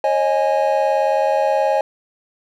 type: chord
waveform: triangle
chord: C# suspended second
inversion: none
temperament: equal with one note detuned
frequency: 543.6 / 622.3 / 830.6 Hz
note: C#5 / D#5 / G#5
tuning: -34 / 0 / 0 cents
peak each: -17 dBFS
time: 0.04-1.81 s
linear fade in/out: 2 ms
effects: none